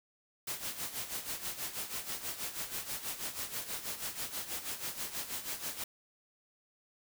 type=noise with tremolo; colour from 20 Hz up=white; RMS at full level=-37 dBFS; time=0.47-5.84 s; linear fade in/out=5 ms; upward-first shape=sine; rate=6.2 Hz; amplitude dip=70%; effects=none